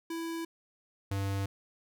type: tone pair in turn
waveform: square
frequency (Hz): 330.8 / 98.35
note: E4 / G2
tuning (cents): +6 / +6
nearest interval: octave + major sixth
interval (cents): 2100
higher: first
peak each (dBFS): -35 / -31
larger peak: second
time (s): 0.1-0.45 / 1.11-1.46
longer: neither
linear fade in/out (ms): 5
effects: none